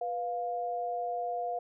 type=tone pair together; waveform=sine; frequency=491.5 / 702.4 Hz; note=B4 / F5; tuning=-8 / +10 cents; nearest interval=tritone; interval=618 cents; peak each=-37 / -32 dBFS; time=0.01-1.59 s; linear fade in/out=5 ms; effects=none